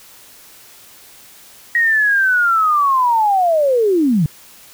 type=linear sweep; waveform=sine; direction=down; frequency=1898 to 139.9 Hz; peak=-11 dBFS; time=1.75-4.26 s; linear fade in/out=2 ms; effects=white hiss -43 dBFS RMS until 4.73 s